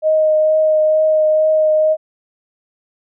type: tone with vibrato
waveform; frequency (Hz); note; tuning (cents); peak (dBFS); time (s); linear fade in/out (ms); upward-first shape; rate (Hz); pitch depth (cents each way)
sine; 622.3; D#5; 0; -10; 0.02-1.97; 50; triangle; 2.2; 13
effects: none